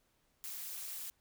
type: noise with amplitude modulation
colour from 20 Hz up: blue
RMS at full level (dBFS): -40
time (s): 0.44-1.1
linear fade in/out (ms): 0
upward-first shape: sine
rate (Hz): 273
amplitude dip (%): 85
effects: pink hiss -75 dBFS RMS until 1.2 s